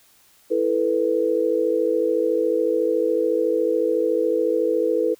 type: chord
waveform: sine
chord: E suspended fourth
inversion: none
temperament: equal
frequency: 329.6 / 440 / 493.9 Hz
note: E4 / A4 / B4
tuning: 0 / 0 / 0 cents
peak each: -24 / -22 / -21 dBFS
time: 0.5-5.15 s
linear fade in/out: 20 ms
effects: white hiss -56 dBFS RMS until 5.19 s